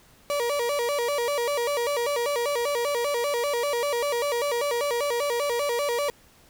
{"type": "tone with vibrato", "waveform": "35% pulse", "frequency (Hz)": 523.3, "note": "C5", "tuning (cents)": 0, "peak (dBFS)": -22, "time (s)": [0.3, 6.1], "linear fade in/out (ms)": 0, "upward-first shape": "square", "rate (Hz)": 5.1, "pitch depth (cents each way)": 170, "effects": ["pink hiss -56 dBFS RMS until 6.49 s"]}